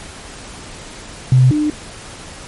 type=tone pair in turn; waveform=sine; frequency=128.3 / 300.9 Hz; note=C3 / D4; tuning=-34 / +42 cents; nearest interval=octave + minor third; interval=1476 cents; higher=second; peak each=-6 / -13 dBFS; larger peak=first; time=1.32-1.51 / 1.51-1.7 s; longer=neither; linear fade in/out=2 ms; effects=pink hiss -34 dBFS RMS until 2.47 s + MP3 48 kbps